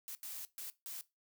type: noise bursts at uneven times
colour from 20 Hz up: blue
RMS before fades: -45 dBFS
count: 4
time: 0.08-0.15 / 0.23-0.45 / 0.58-0.7 / 0.86-1.01 s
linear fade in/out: 0 ms
effects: noise-tail reverb RT60 0.2 s tail -17 dB re dry